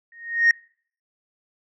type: tone with exponential growth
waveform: sine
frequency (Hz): 1859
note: A#6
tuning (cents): -5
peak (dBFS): -8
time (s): 0.12-0.51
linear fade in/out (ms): 2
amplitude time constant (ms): 84
effects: noise-tail reverb RT60 0.5 s tail -26 dB re dry + tanh soft clip ceiling -10 dBFS